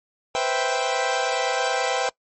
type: chord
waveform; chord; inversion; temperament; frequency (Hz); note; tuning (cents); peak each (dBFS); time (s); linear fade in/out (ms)
sawtooth; C major seventh; third; equal; 493.9 / 523.3 / 659.3 / 784; B4 / C5 / E5 / G5; 0 / 0 / 0 / 0; -24 / -24 / -24 / -21; 0.35-2.09; 0
effects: noise-tail reverb RT60 0.1 s tail -23 dB re dry + MP3 32 kbps